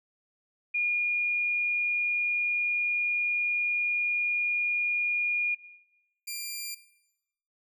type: tone pair in turn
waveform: sine / 10% pulse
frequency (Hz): 2430 / 2383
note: D#7 / D7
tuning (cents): -42 / +25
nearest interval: unison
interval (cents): 33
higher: first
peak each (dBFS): -25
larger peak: neither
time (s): 0.74-5.55 / 6.27-6.75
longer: first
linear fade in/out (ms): 10
effects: noise-tail reverb RT60 0.9 s tail -17 dB re dry